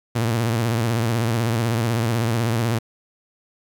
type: tone with vibrato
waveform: sawtooth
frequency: 115.1 Hz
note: A#2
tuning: 22 cents flat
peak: -15 dBFS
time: 0.15-2.79 s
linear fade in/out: 10 ms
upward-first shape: sine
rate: 16 Hz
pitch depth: 94 cents each way
effects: 9-bit